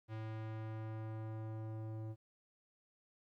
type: tone with low-pass filter sweep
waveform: square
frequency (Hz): 110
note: A2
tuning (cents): 0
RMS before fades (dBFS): -44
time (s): 0.08-2.16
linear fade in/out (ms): 50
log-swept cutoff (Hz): 2900 to 590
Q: 0.74
effects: 13-bit